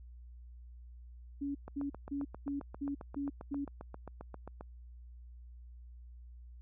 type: tone bursts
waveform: sine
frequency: 281.8 Hz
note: C#4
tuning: 29 cents sharp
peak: -34 dBFS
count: 7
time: 1.41-3.65 s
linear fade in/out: 10 ms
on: 140 ms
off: 210 ms
type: click train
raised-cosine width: 1 ms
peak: -31 dBFS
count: 23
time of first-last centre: 1.68-4.609 s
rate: 7.51 Hz
effects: added 60 Hz sine -49 dBFS peak until 6.61 s